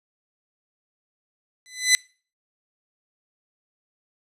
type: tone with exponential growth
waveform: 15% pulse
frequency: 2009 Hz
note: B6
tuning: 29 cents sharp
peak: -5 dBFS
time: 1.66-1.95 s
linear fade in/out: 0 ms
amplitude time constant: 63 ms
effects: noise-tail reverb RT60 0.4 s tail -25 dB re dry + resampled to 32000 Hz